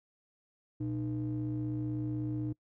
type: ring-modulated tone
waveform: triangle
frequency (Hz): 92.5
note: F#2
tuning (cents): 0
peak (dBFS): -27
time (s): 0.8-2.53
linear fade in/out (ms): 10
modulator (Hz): 213
effects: noise-tail reverb RT60 0.1 s tail -24 dB re dry